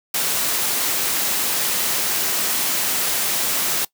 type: noise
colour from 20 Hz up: white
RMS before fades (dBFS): -21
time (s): 0.14-3.85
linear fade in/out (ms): 5
effects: noise-tail reverb RT60 0.1 s tail -21 dB re dry + high-pass 150 Hz 12 dB/octave